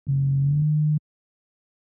click train, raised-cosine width 5 ms, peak -24 dBFS, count 26, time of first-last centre 0.07-0.619 s, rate 45.5 Hz
sine tone with pitch glide, 137.5 to 151.69 Hz, C#3 to D#3, -14 to -44 cents, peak -17 dBFS, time 0.08-0.98 s, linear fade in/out 10 ms, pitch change +170 cents, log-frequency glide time 0.4-0.64 s
effects high-pass 80 Hz 12 dB/octave

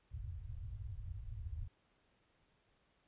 white low-pass noise, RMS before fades -45 dBFS, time 0.11-1.68 s, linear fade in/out 10 ms, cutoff 110 Hz, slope 48 dB/octave, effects pink hiss -75 dBFS RMS until 3.07 s + resampled to 8000 Hz

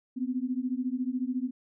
sine beating tone pair, 246.9 / 260.9 Hz, B3 / C4, 0 / -5 cents, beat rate 14 Hz, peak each -31 dBFS, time 0.16-1.51 s, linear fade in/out 20 ms, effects none

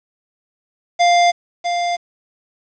square tone with echo, 698.5 Hz, F5, in tune, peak -11 dBFS, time 0.99-1.32 s, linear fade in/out 20 ms, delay 650 ms, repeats 1, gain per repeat -7 dB, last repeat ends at 1.97 s, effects resampled to 16000 Hz + 7-bit

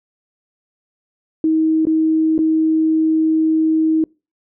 sine tone with dropouts, 317.4 Hz, D#4, 35 cents sharp, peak -12 dBFS, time 1.44-4.04 s, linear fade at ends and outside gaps 2 ms, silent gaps 1.853-1.869 / 2.38-2.389 s, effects noise-tail reverb RT60 0.3 s tail -26 dB re dry

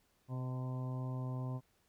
harmonic tone with a mistuned harmonic, 128.4 Hz, C3, 32 cents flat, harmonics 1 / 2 / 3 / 4 / 5 / 6 / 7 / 8, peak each -37 / -46 / -54 / -55 / -53 / -59 / -56 / -54 dBFS, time 0.28-1.61 s, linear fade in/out 50 ms, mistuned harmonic 5, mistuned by -25 cents, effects pink hiss -74 dBFS RMS until 1.88 s

